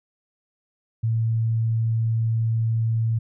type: tone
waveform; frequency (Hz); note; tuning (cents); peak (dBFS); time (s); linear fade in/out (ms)
sine; 113.2; A2; +50; -19; 1.03-3.19; 10
effects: none